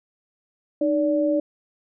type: tone pair together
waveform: sine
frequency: 306.2 / 578 Hz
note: D#4 / D5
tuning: -28 / -28 cents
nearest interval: major seventh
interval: 1100 cents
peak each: -21 dBFS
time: 0.81-1.4 s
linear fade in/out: 5 ms
effects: none